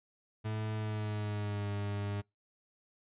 40% pulse tone with pitch glide, 108.5 to 101.82 Hz, A2 to G#2, -24 to -34 cents, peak -33 dBFS, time 0.44-2.22 s, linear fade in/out 20 ms, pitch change -110 cents, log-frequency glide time 0.75-1.69 s, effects noise-tail reverb RT60 0.2 s tail -26 dB re dry + resampled to 8000 Hz

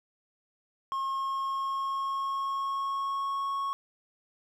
triangle tone with pitch glide, 1078 to 1102.6 Hz, C#6 to C#6, -49 to -10 cents, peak -27 dBFS, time 0.92-3.73 s, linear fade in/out 0 ms, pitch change +39 cents, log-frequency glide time 1.08-3.52 s, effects none

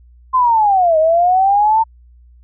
sine linear two-way sweep, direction down then up, 1046.5 to 620 to 906 Hz, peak -9 dBFS, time 0.33-1.84 s, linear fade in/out 20 ms, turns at 0.98 s, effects added 60 Hz sine -42 dBFS peak until 2.43 s

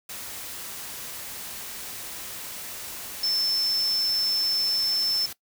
sine tone in noise, 5300 Hz, E8, 9 cents sharp, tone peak -22 dBFS, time 3.23-5.26 s, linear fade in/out 5 ms, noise white, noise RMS -37 dBFS, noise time 0.09-5.33 s, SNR +12 dB, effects noise-tail reverb RT60 0.1 s tail -19 dB re dry

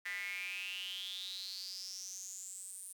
square tone with high-pass filter sweep, 94.4 Hz, F#2, 35 cents sharp, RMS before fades -44 dBFS, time 0.05-2.93 s, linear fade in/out 10 ms, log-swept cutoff 1900 to 9600 Hz, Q 9.7, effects 11-bit

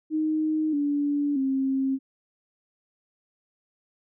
sine tone with pitch steps, 311.1 / 288.6 / 267.7 Hz, D#4 / D4 / C4, 0 / -30 / +40 cents, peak -22 dBFS, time 0.1-1.99 s, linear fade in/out 50 ms, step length 630 ms, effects none

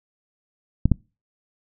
clicks, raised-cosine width 5 ms, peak -4 dBFS, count 2, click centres 0.856 / 0.917 s, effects noise-tail reverb RT60 0.3 s tail -25 dB re dry

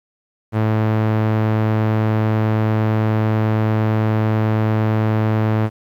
sawtooth tone with low-pass filter, 109 Hz, A2, 16 cents flat, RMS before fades -17 dBFS, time 0.52-5.7 s, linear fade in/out 50 ms, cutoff 1900 Hz, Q 0.64, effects 9-bit

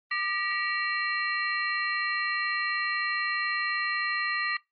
sine tone cluster, 1198 / 1926 / 2296 / 2743 / 4160 Hz, D6 / B6 / D7 / F7 / C8, +34 / -44 / -40 / -32 / -11 cents, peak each -33 / -29 / -36 / -37 / -37 dBFS, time 0.11-4.57 s, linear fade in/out 5 ms, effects noise-tail reverb RT60 0.2 s tail -22 dB re dry + Opus 24 kbps

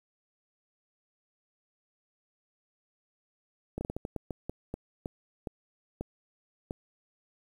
slowing click train, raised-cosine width 2 ms, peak -21 dBFS, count 14, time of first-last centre 3.78-6.709 s, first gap 30 ms, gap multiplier 1.3, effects 9-bit

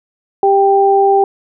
sine tone pair together, 395 / 787 Hz, G4 / G5, +13 / +7 cents, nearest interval octave, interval 1194 cents, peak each -10 dBFS, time 0.43-1.24 s, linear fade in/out 2 ms, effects none

